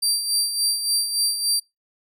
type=tone with tremolo; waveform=25% pulse; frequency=4699 Hz; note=D8; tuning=in tune; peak=-13 dBFS; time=0.02-1.6 s; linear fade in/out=10 ms; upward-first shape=sine; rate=3.5 Hz; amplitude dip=60%; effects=noise-tail reverb RT60 0.2 s tail -24 dB re dry